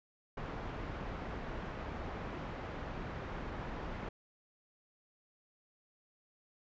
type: low-pass noise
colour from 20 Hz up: pink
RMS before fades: -42 dBFS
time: 0.37-4.09 s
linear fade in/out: 5 ms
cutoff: 1700 Hz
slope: 12 dB/octave
effects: resampled to 16000 Hz